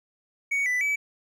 triangle tone with pitch steps, 2237 / 1989 / 2292 Hz, C#7 / B6 / D7, +15 / +12 / -43 cents, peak -21 dBFS, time 0.51-0.96 s, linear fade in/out 10 ms, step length 150 ms, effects none

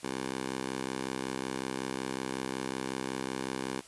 10% pulse tone with high-pass filter, 65.41 Hz, C2, in tune, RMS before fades -36 dBFS, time 0.03-3.81 s, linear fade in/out 10 ms, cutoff 270 Hz, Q 0.77, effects white hiss -53 dBFS RMS until 3.87 s + resampled to 24000 Hz

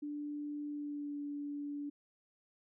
sine tone with pitch glide, 293.7 to 289 Hz, D4 to D4, 0 to -28 cents, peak -38 dBFS, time 0.02-1.9 s, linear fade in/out 10 ms, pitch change -28 cents, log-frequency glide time 0.68-1.19 s, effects none

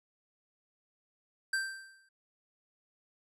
square tone with exponential decay, 1568 Hz, G6, in tune, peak -28 dBFS, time 1.53-2.09 s, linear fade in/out 5 ms, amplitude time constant 120 ms, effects resampled to 24000 Hz

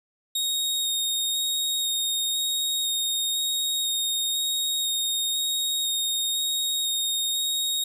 sawtooth tone with vibrato, 3729 Hz, A#7, in tune, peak -21 dBFS, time 0.35-7.84 s, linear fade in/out 5 ms, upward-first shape square, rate 1 Hz, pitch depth 9 cents each way, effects none

